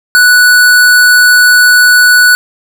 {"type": "tone", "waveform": "square", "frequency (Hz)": 1479, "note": "F#6", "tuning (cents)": -1, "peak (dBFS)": -3, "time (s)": [0.15, 2.35], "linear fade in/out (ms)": 0, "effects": []}